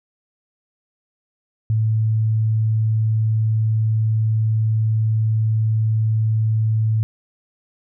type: tone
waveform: sine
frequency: 110 Hz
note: A2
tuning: in tune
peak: -15 dBFS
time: 1.7-7.03 s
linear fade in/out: 0 ms
effects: none